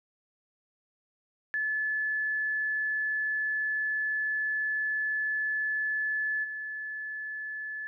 sine tone with level steps, 1727 Hz, A6, 33 cents flat, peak -27 / -34 dBFS, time 1.54-7.87 s, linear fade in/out 0 ms, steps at 6.43 s, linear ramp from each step 20 ms, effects none

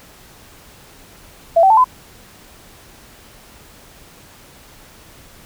sine tone with pitch steps, 669 / 768.5 / 882.8 / 1014 Hz, E5 / G5 / A5 / B5, +25 / -35 / +5 / +45 cents, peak -7 dBFS, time 1.56-1.844 s, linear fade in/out 10 ms, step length 71 ms, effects pink hiss -44 dBFS RMS until 5.45 s

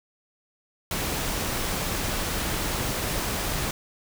pink noise, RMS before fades -28 dBFS, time 0.91-3.71 s, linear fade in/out 2 ms, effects none

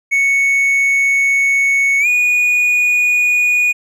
triangle tone with pitch glide, 2216 to 2459 Hz, C#7 to D#7, -1 to -21 cents, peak -9 dBFS, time 0.11-3.73 s, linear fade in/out 20 ms, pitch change +180 cents, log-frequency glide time 2-2.07 s, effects none

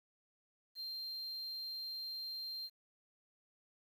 triangle tone, 4175 Hz, C8, 5 cents flat, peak -40 dBFS, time 0.75-2.7 s, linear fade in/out 50 ms, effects 11-bit

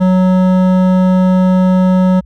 triangle tone with hard clipping, 185 Hz, F#3, in tune, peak -9 dBFS, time 0-2.21 s, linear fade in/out 20 ms, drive 16 dB, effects added 60 Hz sine -35 dBFS peak until 2.25 s

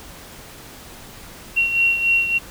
sine beating tone pair, 2739 / 2742.5 Hz, F7 / F7, -34 / -32 cents, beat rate 3.5 Hz, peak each -16 / -23 dBFS, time 1.56-2.39 s, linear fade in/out 20 ms, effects pink hiss -40 dBFS RMS until 2.5 s

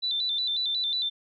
sine tone with vibrato, 3759 Hz, A#7, 14 cents sharp, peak -25 dBFS, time 0.02-1.1 s, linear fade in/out 20 ms, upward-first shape square, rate 5.5 Hz, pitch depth 93 cents each way, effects none

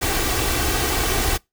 pink noise with comb filter, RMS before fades -21 dBFS, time 0.01-1.38 s, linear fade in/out 20 ms, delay 2.6 ms, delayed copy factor +0.55, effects noise-tail reverb RT60 0.2 s tail -25 dB re dry

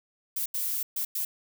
violet noise bursts at uneven times, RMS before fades -30 dBFS, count 4, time 0.36-0.46 / 0.54-0.83 / 0.96-1.05 / 1.15-1.25 s, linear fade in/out 5 ms, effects none

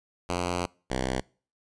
5% pulse tone pair in turn, 88.5 / 64.37 Hz, F2 / C2, +23 / -28 cents, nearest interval tritone, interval 551 cents, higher first, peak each -16 dBFS, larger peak neither, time 0.29-0.66 / 0.9-1.21 s, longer first, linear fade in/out 5 ms, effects noise-tail reverb RT60 0.4 s tail -25 dB re dry + resampled to 22050 Hz

